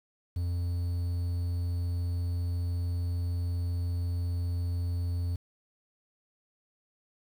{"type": "tone with quantisation", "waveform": "triangle", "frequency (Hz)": 87.31, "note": "F2", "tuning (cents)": 0, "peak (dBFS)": -26, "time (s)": [0.36, 5.36], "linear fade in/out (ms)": 5, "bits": 9, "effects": []}